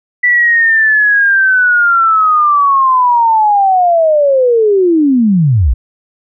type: linear sweep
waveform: sine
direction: down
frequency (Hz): 1975.5 to 49.27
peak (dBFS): -6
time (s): 0.23-5.74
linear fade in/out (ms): 10
effects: none